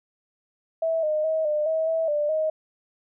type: tone with pitch steps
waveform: sine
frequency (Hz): 652 / 613 / 636 / 602 / 640 / 650 / 592 / 627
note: E5 / D#5 / D#5 / D5 / D#5 / E5 / D5 / D#5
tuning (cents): -19 / -26 / +38 / +43 / +49 / -24 / +14 / +13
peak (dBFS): -21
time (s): 0.82-2.5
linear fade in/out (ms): 5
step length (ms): 210
effects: none